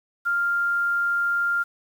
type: tone with quantisation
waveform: sine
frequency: 1396.9 Hz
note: F6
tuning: in tune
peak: -20 dBFS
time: 0.25-1.64 s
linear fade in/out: 20 ms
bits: 8
effects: none